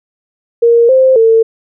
sine tone with pitch steps, 467.8 / 523 / 450.4 Hz, A#4 / C5 / A4, +6 / -1 / +40 cents, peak -4 dBFS, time 0.62-1.43 s, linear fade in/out 10 ms, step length 270 ms, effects none

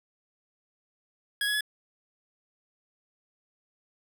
25% pulse tone with pitch steps, 1661.2 / 1681.5 / 1702 Hz, G#6 / G#6 / G#6, 0 / +21 / +42 cents, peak -22 dBFS, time 1.41-1.608 s, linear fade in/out 2 ms, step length 66 ms, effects none

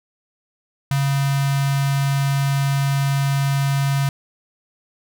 square tone with notch filter, 138.9 Hz, C#3, 4 cents sharp, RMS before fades -19 dBFS, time 0.91-4.09 s, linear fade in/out 2 ms, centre 410 Hz, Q 0.83, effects none

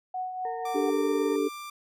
sine tone with tremolo, 740 Hz, F#5, in tune, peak -28 dBFS, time 0.14-0.9 s, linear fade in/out 5 ms, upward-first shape triangle, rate 4 Hz, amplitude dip 55%
harmonic tone, 458.9 Hz, A#4, 27 cents flat, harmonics 1 / 2 / 4, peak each -36 / -41 / -48 dBFS, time 0.45-1.36 s, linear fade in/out 2 ms
sawtooth tone with pitch glide, 1174.7 to 1182.9 Hz, D6 to D6, 0 to +12 cents, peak -34 dBFS, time 0.65-1.7 s, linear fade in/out 5 ms, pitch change +12 cents, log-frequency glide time 0.99-1.43 s
sine chord, D suspended fourth, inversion none, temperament equal, 293.7 / 392 / 440 Hz, D4 / G4 / A4, 0 / 0 / 0 cents, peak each -28 dBFS, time 0.74-1.49 s, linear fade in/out 20 ms
effects none

